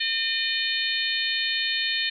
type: harmonic tone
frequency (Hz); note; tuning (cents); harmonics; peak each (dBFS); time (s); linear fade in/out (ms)
607; D#5; -43; 3 / 4 / 5 / 6 / 7; -29 / -31 / -30 / -29 / -30; 0-2.1; 10
effects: none